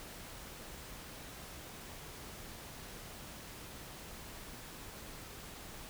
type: silence
effects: pink hiss -49 dBFS RMS until 5.89 s